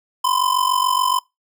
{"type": "ring-modulated tone", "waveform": "square", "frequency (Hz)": 1022, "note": "C6", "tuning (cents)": -41, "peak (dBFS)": -14, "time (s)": [0.24, 1.19], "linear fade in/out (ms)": 5, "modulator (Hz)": 23.5, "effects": ["noise-tail reverb RT60 0.2 s tail -24 dB re dry"]}